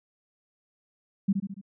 sine tone with echo, 196 Hz, G3, in tune, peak -19 dBFS, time 1.28-1.33 s, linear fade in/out 10 ms, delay 71 ms, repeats 4, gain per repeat -5 dB, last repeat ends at 1.614 s, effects none

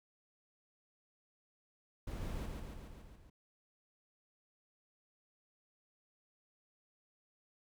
brown noise with echo, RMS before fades -42 dBFS, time 2.07-2.46 s, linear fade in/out 5 ms, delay 140 ms, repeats 6, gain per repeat -3 dB, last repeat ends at 3.3 s, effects none

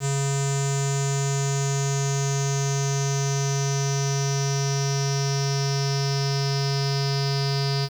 square tone with low-pass filter sweep, 138.59 Hz, C#3, in tune, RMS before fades -24 dBFS, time 0-7.89 s, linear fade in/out 50 ms, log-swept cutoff 7400 to 4900 Hz, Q 9.2, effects 8-bit

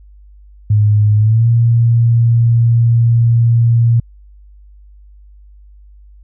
sine tone with pitch glide, 105.3 to 116.84 Hz, G#2 to A#2, +24 to +4 cents, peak -7 dBFS, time 0.7-4 s, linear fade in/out 5 ms, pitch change +180 cents, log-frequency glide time 1.17-1.47 s, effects added 50 Hz sine -38 dBFS peak until 6.23 s

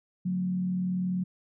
sine tone with frequency modulation, 182.8 Hz, F#3, 21 cents flat, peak -26 dBFS, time 0.25-1.24 s, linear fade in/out 10 ms, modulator 40.2 Hz, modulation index 0.41, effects none

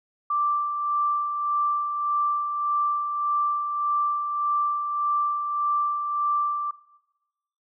sine tone with tremolo, 1174.7 Hz, D6, in tune, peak -20 dBFS, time 0.3-6.71 s, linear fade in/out 5 ms, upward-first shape sine, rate 1.7 Hz, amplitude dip 45%, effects noise-tail reverb RT60 1.0 s tail -18 dB re dry

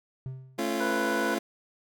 triangle tone with exponential decay, 130.81 Hz, C3, in tune, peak -29 dBFS, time 0.26-0.77 s, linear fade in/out 0 ms, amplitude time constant 110 ms
25% pulse chord, A augmented, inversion none, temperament just, 220 / 275 / 343.8 Hz, A3 / C#4 / E#4, 0 / -14 / -27 cents, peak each -29 / -29 / -27 dBFS, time 0.58-1.39 s, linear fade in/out 10 ms
harmonic tone, 493.9 Hz, B4, in tune, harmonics 1 / 2 / 3, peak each -34 / -34 / -31 dBFS, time 0.8-1.35 s, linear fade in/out 10 ms
effects none

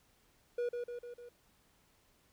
triangle tone with echo, 482.4 Hz, B4, 41 cents flat, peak -30 dBFS, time 0.58-0.69 s, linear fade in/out 5 ms, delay 150 ms, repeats 4, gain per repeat -4 dB, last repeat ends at 1.29 s, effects pink hiss -70 dBFS RMS until 2.32 s

